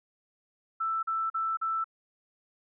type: tone bursts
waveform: sine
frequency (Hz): 1325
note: E6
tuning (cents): +9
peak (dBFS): -27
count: 4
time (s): 0.8-1.843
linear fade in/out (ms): 10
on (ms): 230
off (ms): 41
effects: none